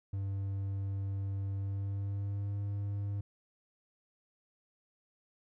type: tone with pitch glide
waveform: triangle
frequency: 98.1 to 100.92 Hz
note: G2 to G#2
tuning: +2 to -49 cents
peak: -31 dBFS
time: 0.13-3.21 s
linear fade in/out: 5 ms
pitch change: +49 cents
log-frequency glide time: 1.56-2.56 s
effects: none